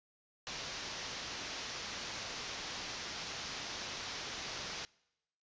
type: low-pass noise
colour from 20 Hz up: white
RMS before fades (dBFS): -43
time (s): 0.47-4.85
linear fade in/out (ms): 0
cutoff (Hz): 6200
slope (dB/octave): 48
effects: noise-tail reverb RT60 0.9 s tail -25 dB re dry + resampled to 16000 Hz